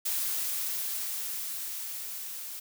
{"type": "noise with level ramp", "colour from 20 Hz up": "blue", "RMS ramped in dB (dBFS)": [-30, -40], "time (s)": [0.05, 2.6], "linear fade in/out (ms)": 10, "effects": []}